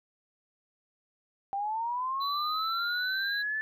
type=linear sweep; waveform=sine; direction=up; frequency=780 to 1760 Hz; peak=-29 dBFS; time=1.53-3.61 s; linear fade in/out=0 ms
type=tone; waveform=triangle; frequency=4008 Hz; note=B7; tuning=25 cents sharp; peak=-33 dBFS; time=2.2-3.43 s; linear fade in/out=20 ms
effects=none